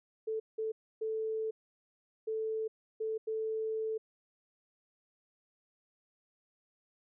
sine tone bursts at uneven times, 440 Hz, A4, in tune, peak -32 dBFS, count 6, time 0.27-0.4 / 0.58-0.72 / 1.01-1.51 / 2.27-2.68 / 3-3.18 / 3.27-3.98 s, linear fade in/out 10 ms, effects none

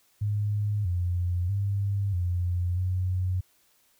sine tone with pitch steps, 103.9 / 88.6 / 99.8 / 88.6 / 91.9 Hz, G#2 / F2 / G2 / F2 / F#2, +1 / +25 / +32 / +25 / -11 cents, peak -24 dBFS, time 0.21-3.41 s, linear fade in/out 10 ms, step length 640 ms, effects white hiss -65 dBFS RMS until 3.99 s

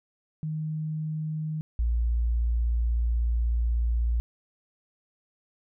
sine tone pair in turn, 155.56 / 58.16 Hz, D#3 / A#1, 0 / -3 cents, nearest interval octave + perfect fourth, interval 1703 cents, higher first, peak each -28 / -22 dBFS, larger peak second, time 0.43-1.61 / 1.79-4.2 s, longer second, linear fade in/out 0 ms, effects none

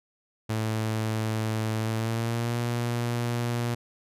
sawtooth tone with pitch glide, 110 to 119.26 Hz, A2 to A#2, 0 to +40 cents, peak -22 dBFS, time 0.49-3.75 s, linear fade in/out 10 ms, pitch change +140 cents, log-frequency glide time 1.78-2.57 s, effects resampled to 32000 Hz

